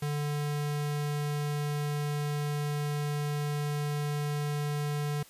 square tone, 147 Hz, D3, 2 cents sharp, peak -30 dBFS, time 0.02-5.23 s, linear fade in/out 5 ms, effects white hiss -55 dBFS RMS until 5.29 s + resampled to 32000 Hz

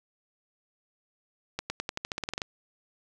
accelerating click train, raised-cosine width 0.2 ms, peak -14 dBFS, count 13, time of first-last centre 1.59-2.418 s, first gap 110 ms, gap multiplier 0.91, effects none

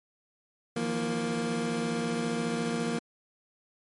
25% pulse tone cluster, 160.4 / 175 / 233.5 Hz, E3 / F3 / A#3, -47 / +4 / +3 cents, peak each -33 / -32 / -26 dBFS, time 0.76-2.99 s, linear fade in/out 5 ms, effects MP3 48 kbps

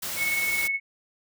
white noise, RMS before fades -32 dBFS, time 0.02-0.68 s, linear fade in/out 10 ms
sine tone with tremolo, 2202 Hz, C#7, 12 cents flat, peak -22 dBFS, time 0.16-0.8 s, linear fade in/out 50 ms, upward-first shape sine, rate 19 Hz, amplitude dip 40%
effects none

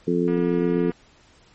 harmonic tone, 87.2 Hz, F2, 2 cents flat, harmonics 2 / 3 / 4 / 5, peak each -24 / -24 / -24 / -24 dBFS, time 0.07-0.91 s, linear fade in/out 10 ms
click train, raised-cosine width 0.5 ms, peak -25 dBFS, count 154, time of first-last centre 0.28-0.917 s, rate 240 Hz
effects pink hiss -55 dBFS RMS until 1.54 s + MP3 32 kbps

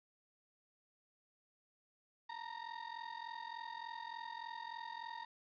35% pulse ring-modulated tone, 928 Hz, A#5, 8 cents flat, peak -40 dBFS, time 2.29-5.25 s, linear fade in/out 5 ms, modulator 21.7 Hz, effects resampled to 11025 Hz + 11-bit

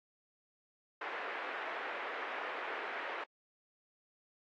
white band-pass noise, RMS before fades -41 dBFS, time 1.01-3.24 s, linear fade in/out 5 ms, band 390 to 2100 Hz, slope 24 dB/octave, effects AAC 48 kbps

